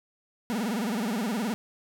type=tone with vibrato; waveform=40% pulse; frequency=220 Hz; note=A3; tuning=in tune; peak=-26 dBFS; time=0.5-1.54 s; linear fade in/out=0 ms; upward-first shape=sine; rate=19 Hz; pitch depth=210 cents each way; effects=none